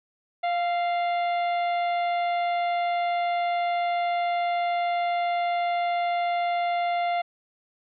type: harmonic tone with a mistuned harmonic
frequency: 698.5 Hz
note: F5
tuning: in tune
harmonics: 1 / 2 / 3 / 4 / 5 / 6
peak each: -23 / -39 / -34 / -43 / -43 / -51 dBFS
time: 0.43-7.22 s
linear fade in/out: 10 ms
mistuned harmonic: 2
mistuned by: -29 cents
effects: none